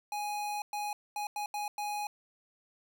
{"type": "tone bursts at uneven times", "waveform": "square", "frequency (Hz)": 830.6, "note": "G#5", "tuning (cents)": 0, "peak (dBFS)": -34, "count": 6, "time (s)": [[0.12, 0.62], [0.73, 0.93], [1.16, 1.27], [1.36, 1.46], [1.54, 1.68], [1.78, 2.07]], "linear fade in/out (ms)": 2, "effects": []}